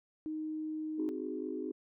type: tone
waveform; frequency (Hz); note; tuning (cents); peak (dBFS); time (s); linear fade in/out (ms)
sine; 311.1; D#4; 0; -35; 0.26-1.09; 0
type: chord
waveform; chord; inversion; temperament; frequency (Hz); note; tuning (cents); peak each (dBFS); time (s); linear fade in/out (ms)
sine; Ab dominant seventh; first; equal; 261.6 / 311.1 / 370 / 415.3; C4 / Eb4 / Gb4 / Ab4; 0 / 0 / 0 / 0; -41 / -40 / -41 / -42; 0.98-1.72; 10
effects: tanh soft clip ceiling -23 dBFS